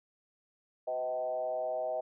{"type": "tone with frequency modulation", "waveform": "sine", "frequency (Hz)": 634, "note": "D#5", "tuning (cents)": 32, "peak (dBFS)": -31, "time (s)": [0.87, 2.01], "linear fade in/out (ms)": 10, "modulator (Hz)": 129, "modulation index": 0.88, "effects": []}